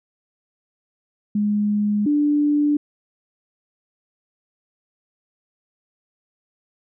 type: tone pair in turn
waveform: sine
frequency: 207.8 / 293.9 Hz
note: G#3 / D4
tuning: +1 / +1 cents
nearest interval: tritone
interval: 600 cents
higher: second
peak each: -17 / -15 dBFS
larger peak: second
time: 1.35-2.06 / 2.06-2.77 s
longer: neither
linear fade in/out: 5 ms
effects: none